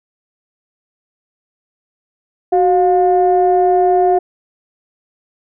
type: tone pair together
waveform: sine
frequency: 371.4 / 710 Hz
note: F#4 / F5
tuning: +7 / +28 cents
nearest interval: major seventh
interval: 1121 cents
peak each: -11 dBFS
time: 2.52-4.19 s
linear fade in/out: 10 ms
effects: tanh soft clip ceiling -3 dBFS